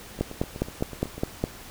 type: two click trains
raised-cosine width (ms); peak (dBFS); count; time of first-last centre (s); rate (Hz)
2; -23 / -10; 9 / 7; 0.19-1.18 / 0.21-1.44; 8.08 / 4.88
effects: pink hiss -44 dBFS RMS until 1.7 s